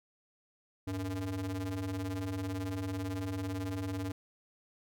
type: ring-modulated tone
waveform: square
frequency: 92.5 Hz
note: F#2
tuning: in tune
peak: -32 dBFS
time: 0.87-4.12 s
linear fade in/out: 5 ms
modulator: 194 Hz
effects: none